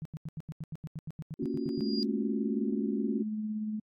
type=tone bursts; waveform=sine; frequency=156.1 Hz; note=D#3; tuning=6 cents sharp; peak=-35 dBFS; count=16; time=0.02-1.808 s; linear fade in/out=0 ms; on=33 ms; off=84 ms
type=chord; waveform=sine; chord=Gb major seventh; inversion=first; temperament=equal with one note detuned; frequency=233.1 / 277.2 / 349.2 / 374.5 Hz; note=Bb3 / Db4 / F4 / Gb4; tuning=0 / 0 / 0 / +21 cents; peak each=-35 / -34 / -39 / -38 dBFS; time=1.39-3.23 s; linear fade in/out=10 ms
type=tone with exponential growth; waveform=sine; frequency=4827 Hz; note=D8; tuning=47 cents sharp; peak=-31 dBFS; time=1.43-2.03 s; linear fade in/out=0 ms; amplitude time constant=130 ms
type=tone with tremolo; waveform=sine; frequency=214.3 Hz; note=A3; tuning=45 cents flat; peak=-30 dBFS; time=1.79-3.8 s; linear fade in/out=10 ms; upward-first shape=sine; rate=17 Hz; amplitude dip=30%
effects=AAC 64 kbps